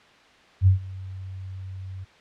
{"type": "tone with ADSR envelope", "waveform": "sine", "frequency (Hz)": 94.6, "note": "F#2", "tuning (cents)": 39, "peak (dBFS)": -11, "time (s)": [0.61, 2.05], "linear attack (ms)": 58, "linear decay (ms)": 120, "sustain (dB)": -22, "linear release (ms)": 18, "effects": ["white hiss -53 dBFS RMS until 2.2 s", "low-pass 3000 Hz 12 dB/octave"]}